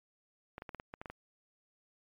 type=clicks; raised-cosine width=0.5 ms; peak=-28 dBFS; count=9; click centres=0.581 / 0.621 / 0.692 / 0.747 / 0.799 / 0.939 / 1.015 / 1.058 / 1.1 s; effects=MP3 64 kbps